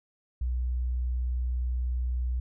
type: tone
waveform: sine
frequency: 61.74 Hz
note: B1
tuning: in tune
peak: -26 dBFS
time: 0.41-2.4 s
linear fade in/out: 5 ms
effects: none